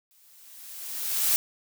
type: noise with exponential growth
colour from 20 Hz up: blue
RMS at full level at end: -21 dBFS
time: 0.11-1.36 s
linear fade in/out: 0 ms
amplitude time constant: 270 ms
effects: none